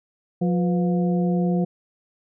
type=harmonic tone with a mistuned harmonic; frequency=177.7 Hz; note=F3; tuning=30 cents sharp; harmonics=1 / 2 / 3 / 4; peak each=-19 / -28 / -30 / -33 dBFS; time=0.41-1.65 s; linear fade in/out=10 ms; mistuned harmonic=3; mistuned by=-110 cents; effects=none